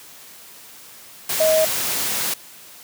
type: tone in noise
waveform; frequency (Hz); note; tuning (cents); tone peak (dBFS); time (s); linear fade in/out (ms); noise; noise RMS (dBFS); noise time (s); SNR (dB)
sine; 632; D#5; +27; -14; 1.4-1.65; 5; white; -23; 1.29-2.34; +6
effects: white hiss -43 dBFS RMS until 2.83 s + high-pass 100 Hz 12 dB/octave